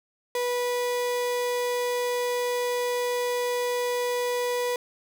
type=tone; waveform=35% pulse; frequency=489.8 Hz; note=B4; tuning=14 cents flat; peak=-23 dBFS; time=0.35-4.76 s; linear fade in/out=2 ms; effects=none